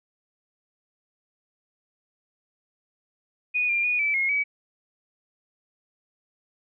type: tone with pitch steps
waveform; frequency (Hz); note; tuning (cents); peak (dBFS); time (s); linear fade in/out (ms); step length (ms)
sine; 2471 / 2391 / 2460 / 2313 / 2156 / 2277; D#7 / D7 / D#7 / D7 / C#7 / C#7; -13 / +30 / -20 / -27 / -49 / +46; -21; 3.54-4.44; 20; 150
effects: none